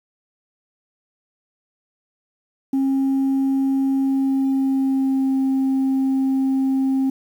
sine tone with pitch glide, 270 to 266.7 Hz, C#4 to C4, -45 to +33 cents, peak -14 dBFS, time 2.73-7.1 s, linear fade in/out 5 ms, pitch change -22 cents, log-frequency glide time 4.05-5.36 s, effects tanh soft clip ceiling -15 dBFS + 8-bit

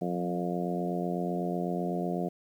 harmonic tone with a mistuned harmonic, 88 Hz, F2, 14 cents sharp, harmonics 2 / 3 / 4 / 5 / 6 / 7 / 8, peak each -32 / -38 / -36 / -38 / -42 / -39 / -37 dBFS, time 0.01-2.29 s, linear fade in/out 10 ms, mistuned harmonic 2, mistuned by +18 cents, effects 10-bit

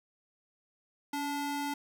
square ring-modulated tone, 578 Hz, D5, 28 cents flat, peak -30 dBFS, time 1.13-1.74 s, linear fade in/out 5 ms, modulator 296 Hz, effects none

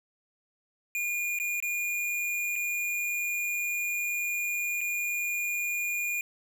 square tone with dropouts, 2427 Hz, D#7, 44 cents flat, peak -29 dBFS, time 0.95-6.21 s, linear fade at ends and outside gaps 1 ms, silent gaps 1.388-1.399 / 1.602-1.625 / 2.557-2.561 / 4.808-4.813 s, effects none

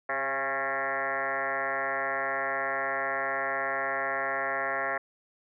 sine tone with frequency modulation, 1231 Hz, D#6, 19 cents flat, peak -27 dBFS, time 0.09-4.98 s, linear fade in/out 5 ms, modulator 138 Hz, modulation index 5.4, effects none

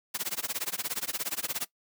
white noise with tremolo, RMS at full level -30 dBFS, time 0.14-1.66 s, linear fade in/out 10 ms, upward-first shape sine, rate 17 Hz, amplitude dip 100%, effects noise-tail reverb RT60 0.1 s tail -20 dB re dry + high-pass 150 Hz 12 dB/octave

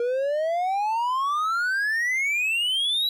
triangle exponential sweep, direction up, 469.9 to 3951 Hz, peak -20 dBFS, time 0-3.09 s, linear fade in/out 2 ms, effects none

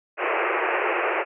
pink band-pass noise, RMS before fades -24 dBFS, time 0.17-1.25 s, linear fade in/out 50 ms, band 340 to 2700 Hz, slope 96 dB/octave, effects none

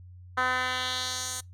10% pulse tone with band-pass filter sweep, 254.2 Hz, C4, 50 cents flat, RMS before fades -30 dBFS, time 0.37-1.41 s, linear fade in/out 10 ms, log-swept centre 1400 to 8300 Hz, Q 1.7, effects noise-tail reverb RT60 0.2 s tail -25 dB re dry + added 90 Hz sine -45 dBFS peak until 1.53 s

